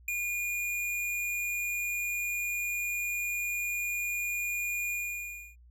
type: tone with ADSR envelope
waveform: square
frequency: 2430 Hz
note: D#7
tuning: 42 cents flat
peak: -27 dBFS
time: 0.08-5.56 s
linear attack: 5 ms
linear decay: 5 ms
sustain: -4 dB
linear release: 650 ms
effects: added 60 Hz sine -53 dBFS peak until 5.7 s